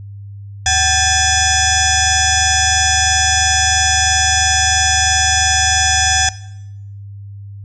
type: tone with frequency modulation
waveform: sine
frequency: 2591 Hz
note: E7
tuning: 30 cents flat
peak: -11 dBFS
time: 0.66-6.29 s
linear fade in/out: 2 ms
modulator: 838 Hz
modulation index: 5.2
effects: noise-tail reverb RT60 0.8 s tail -17 dB re dry + added 100 Hz sine -29 dBFS peak until 7.64 s